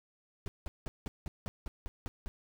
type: noise bursts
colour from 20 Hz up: brown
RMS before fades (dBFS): -37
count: 10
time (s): 0.46-2.28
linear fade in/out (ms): 0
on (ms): 20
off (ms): 180
effects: none